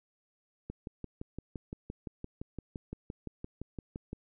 click train, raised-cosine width 3 ms, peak -26 dBFS, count 21, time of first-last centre 0.7-4.131 s, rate 5.83 Hz, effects none

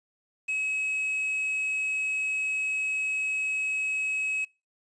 triangle tone with quantisation, 2562 Hz, E7, 50 cents flat, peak -25 dBFS, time 0.48-4.45 s, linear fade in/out 10 ms, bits 8, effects noise-tail reverb RT60 0.3 s tail -26 dB re dry + resampled to 22050 Hz

